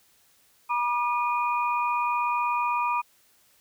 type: tone cluster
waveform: sine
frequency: 966 / 1202 / 2459 Hz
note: B5 / D6 / D#7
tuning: -39 / +40 / -21 cents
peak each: -25 / -28 / -32 dBFS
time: 0.69-3.02 s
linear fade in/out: 20 ms
effects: white hiss -62 dBFS RMS until 3.6 s

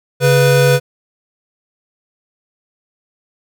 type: tone pair together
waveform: square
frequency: 138.59 / 493.9 Hz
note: C#3 / B4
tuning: 0 / 0 cents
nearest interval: octave + minor seventh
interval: 2200 cents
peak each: -12 / -12 dBFS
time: 0.2-0.8 s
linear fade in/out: 50 ms
effects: none

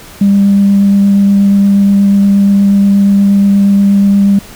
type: tone with vibrato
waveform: sine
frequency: 199.3 Hz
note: G3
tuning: 29 cents sharp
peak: -3 dBFS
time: 0.21-4.39 s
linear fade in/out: 5 ms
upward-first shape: sine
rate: 8.4 Hz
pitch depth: 8 cents each way
effects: tanh soft clip ceiling 0 dBFS + pink hiss -33 dBFS RMS until 4.55 s

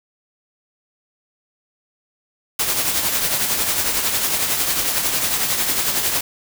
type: noise with tremolo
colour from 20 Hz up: white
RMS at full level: -18 dBFS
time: 2.59-6.21 s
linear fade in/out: 5 ms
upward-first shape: triangle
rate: 11 Hz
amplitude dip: 50%
effects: none

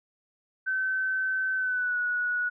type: tone with pitch glide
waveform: sine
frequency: 1532 to 1463.7 Hz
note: G6 to F#6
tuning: -40 to -19 cents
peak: -25 dBFS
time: 0.66-2.5 s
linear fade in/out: 20 ms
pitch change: -79 cents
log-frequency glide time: 1.55-1.98 s
effects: none

